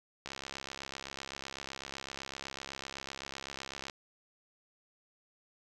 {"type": "click train", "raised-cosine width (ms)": 0.2, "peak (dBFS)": -23, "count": 248, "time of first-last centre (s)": [0.26, 3.898], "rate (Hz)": 67.9, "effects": []}